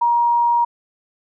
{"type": "tone", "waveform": "sine", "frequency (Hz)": 947, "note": "A#5", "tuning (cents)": 27, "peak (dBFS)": -13, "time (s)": [0.01, 0.65], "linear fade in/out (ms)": 10, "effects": []}